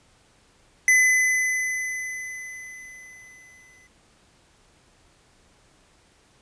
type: tone with exponential decay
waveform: square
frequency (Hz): 2018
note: B6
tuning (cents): +37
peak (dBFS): -14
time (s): 0.88-3.87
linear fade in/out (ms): 1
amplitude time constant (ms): 650
effects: pink hiss -59 dBFS RMS until 6.41 s + resampled to 22050 Hz